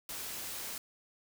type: noise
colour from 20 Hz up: white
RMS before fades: -41 dBFS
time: 0.09-0.78 s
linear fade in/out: 2 ms
effects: none